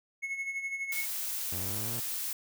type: tone with tremolo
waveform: triangle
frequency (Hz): 2187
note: C#7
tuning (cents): -24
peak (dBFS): -29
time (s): 0.22-1.06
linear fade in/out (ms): 20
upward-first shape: sine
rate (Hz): 12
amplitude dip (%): 60
type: noise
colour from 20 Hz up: blue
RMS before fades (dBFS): -35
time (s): 0.92-2.33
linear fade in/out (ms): 2
type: linear sweep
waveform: sawtooth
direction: up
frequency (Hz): 87.31 to 120.2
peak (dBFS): -34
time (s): 1.52-2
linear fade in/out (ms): 5
effects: none